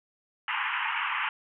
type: band-pass noise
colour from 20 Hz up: pink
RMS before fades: -30 dBFS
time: 0.48-1.29 s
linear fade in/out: 2 ms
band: 860 to 3000 Hz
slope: 96 dB/octave
effects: none